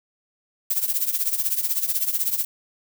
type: noise with tremolo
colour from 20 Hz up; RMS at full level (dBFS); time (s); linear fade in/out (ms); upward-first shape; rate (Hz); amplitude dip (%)
violet; -20; 0.7-2.45; 5; triangle; 16; 85
effects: none